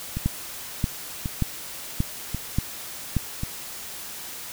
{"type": "two click trains", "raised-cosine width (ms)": 5, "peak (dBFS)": [-15, -9], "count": [4, 6], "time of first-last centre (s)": [[0.17, 3.434], [0.26, 3.167]], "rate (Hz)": [0.919, 1.72], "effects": ["white hiss -37 dBFS RMS until 4.52 s"]}